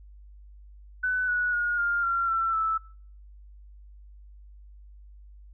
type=tone with pitch steps; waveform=sine; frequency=1500 / 1467.4 / 1435.6 / 1404.4 / 1373.9 / 1344.1 / 1314.9 Hz; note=F#6 / F#6 / F6 / F6 / F6 / E6 / E6; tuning=+23 / -15 / +47 / +9 / -29 / +33 / -5 cents; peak=-23 dBFS; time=1.03-2.78 s; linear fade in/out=10 ms; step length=250 ms; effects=noise-tail reverb RT60 0.5 s tail -23 dB re dry + added 50 Hz sine -46 dBFS peak until 5.53 s